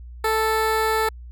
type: tone with notch filter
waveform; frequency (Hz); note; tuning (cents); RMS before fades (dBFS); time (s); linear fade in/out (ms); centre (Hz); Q
15% pulse; 440; A4; 0; -21; 0.24-1.09; 5; 6100; 1.2
effects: added 60 Hz sine -36 dBFS peak until 1.31 s